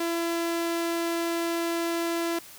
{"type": "tone", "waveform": "sawtooth", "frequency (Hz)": 336.7, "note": "E4", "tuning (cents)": 37, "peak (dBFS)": -22, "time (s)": [0, 2.39], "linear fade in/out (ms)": 5, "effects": ["white hiss -47 dBFS RMS until 2.58 s"]}